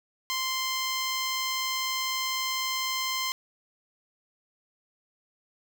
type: tone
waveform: 10% pulse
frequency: 1044 Hz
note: C6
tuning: 4 cents flat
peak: -19 dBFS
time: 0.3-3.32 s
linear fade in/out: 0 ms
effects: none